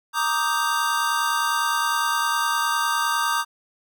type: chord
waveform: square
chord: Eb major seventh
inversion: second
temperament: equal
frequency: 932.3 / 1174.7 / 1244.5 / 1568 Hz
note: Bb5 / D6 / Eb6 / G6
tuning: 0 / 0 / 0 / 0 cents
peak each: -27 dBFS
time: 0.13-3.45 s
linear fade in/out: 50 ms
effects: none